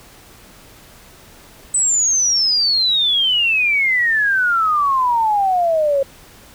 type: exponential sweep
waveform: sine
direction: down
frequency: 8140 to 539 Hz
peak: -13 dBFS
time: 1.74-6.03 s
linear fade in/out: 5 ms
effects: pink hiss -44 dBFS RMS until 6.54 s